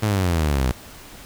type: exponential sweep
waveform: sawtooth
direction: down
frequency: 110.8 to 60.5 Hz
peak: -14 dBFS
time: 0.02-0.72 s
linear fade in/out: 10 ms
effects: pink hiss -42 dBFS RMS until 1.25 s